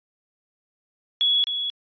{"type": "tone with echo", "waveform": "sine", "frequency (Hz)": 3369, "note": "G#7", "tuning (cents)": 24, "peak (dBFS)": -17, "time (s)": [1.21, 1.44], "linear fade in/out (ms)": 0, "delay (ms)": 260, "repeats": 1, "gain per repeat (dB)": -7, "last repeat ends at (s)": 1.7, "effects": ["resampled to 11025 Hz"]}